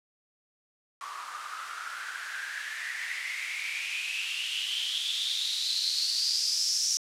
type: noise with band-pass filter sweep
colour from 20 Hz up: blue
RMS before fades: -32 dBFS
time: 1.01-6.97 s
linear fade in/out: 0 ms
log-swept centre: 1100 to 5700 Hz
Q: 7.8
effects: low-pass 10000 Hz 12 dB/octave